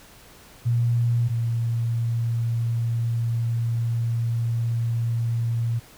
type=tone pair in turn; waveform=sine; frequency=118.5 / 116.4 Hz; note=A#2 / A#2; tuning=+29 / -2 cents; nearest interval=unison; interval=31 cents; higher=first; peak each=-18 / -21 dBFS; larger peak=first; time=0.65-1.29 / 1.29-5.8 s; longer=second; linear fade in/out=20 ms; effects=pink hiss -49 dBFS RMS until 5.97 s